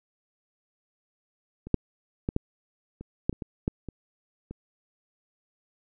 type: clicks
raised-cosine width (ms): 3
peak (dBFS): -26 / -7 / -14 / -12 / -27 / -10 / -25 / -21 / -12 / -23 / -25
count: 11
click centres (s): 1.67 / 1.743 / 2.289 / 2.364 / 3.01 / 3.295 / 3.328 / 3.422 / 3.679 / 3.887 / 4.51
effects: none